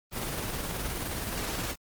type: noise with tremolo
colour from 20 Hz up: pink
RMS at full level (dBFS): -32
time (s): 0.11-1.76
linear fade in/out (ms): 50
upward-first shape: square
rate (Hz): 19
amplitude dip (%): 25
effects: Opus 24 kbps